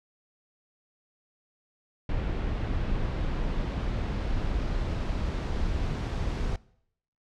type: noise with low-pass filter sweep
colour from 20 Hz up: brown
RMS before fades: -29 dBFS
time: 2.09-6.56 s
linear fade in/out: 2 ms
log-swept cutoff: 3200 to 5800 Hz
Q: 0.87
effects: noise-tail reverb RT60 0.7 s tail -22 dB re dry